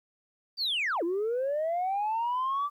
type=linear two-way sweep; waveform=sine; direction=down then up; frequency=4753 to 325.5 to 1176 Hz; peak=-25 dBFS; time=0.57-2.7 s; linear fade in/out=50 ms; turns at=1.03 s; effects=tanh soft clip ceiling -24 dBFS + 11-bit